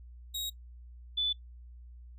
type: tone pair in turn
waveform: sawtooth / sine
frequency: 3795 / 3486 Hz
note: A#7 / A7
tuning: +30 / -17 cents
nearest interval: minor second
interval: 147 cents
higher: first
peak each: -31 / -27 dBFS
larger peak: second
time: 0.34-0.5 / 1.17-1.33 s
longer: neither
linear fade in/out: 10 ms
effects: noise-tail reverb RT60 0.1 s tail -19 dB re dry + added 60 Hz sine -47 dBFS peak until 2.18 s